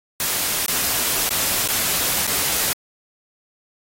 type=noise with dropouts; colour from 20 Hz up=white; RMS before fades=-21 dBFS; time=0.2-2.73 s; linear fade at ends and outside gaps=1 ms; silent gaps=0.662-0.681 / 1.292-1.307 / 1.676-1.686 / 2.269-2.275 s; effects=AAC 48 kbps